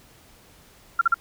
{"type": "tone bursts", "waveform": "sine", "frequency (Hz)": 1373, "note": "F6", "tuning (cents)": -30, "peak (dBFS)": -14, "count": 3, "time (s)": [0.99, 1.143], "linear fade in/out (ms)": 5, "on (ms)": 23, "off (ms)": 42, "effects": ["pink hiss -53 dBFS RMS until 1.2 s"]}